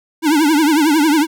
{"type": "tone with vibrato", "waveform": "square", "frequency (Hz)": 305.3, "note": "D#4", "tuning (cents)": -33, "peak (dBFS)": -11, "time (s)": [0.22, 1.27], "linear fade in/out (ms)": 50, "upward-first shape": "triangle", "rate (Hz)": 11, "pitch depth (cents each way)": 160, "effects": []}